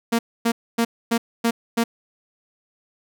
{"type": "tone bursts", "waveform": "sawtooth", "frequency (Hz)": 231.8, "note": "A#3", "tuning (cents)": -10, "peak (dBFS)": -13, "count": 6, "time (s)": [0.12, 1.84], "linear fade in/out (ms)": 10, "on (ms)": 70, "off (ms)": 260, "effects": []}